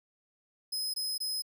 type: tone bursts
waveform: sawtooth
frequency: 5080 Hz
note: D#8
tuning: 35 cents sharp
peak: -29 dBFS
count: 3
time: 0.72-1.422 s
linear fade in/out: 10 ms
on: 220 ms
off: 21 ms
effects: none